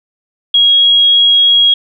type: tone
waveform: sine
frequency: 3299 Hz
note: G#7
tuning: 12 cents flat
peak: -5 dBFS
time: 0.54-1.74 s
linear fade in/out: 5 ms
effects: none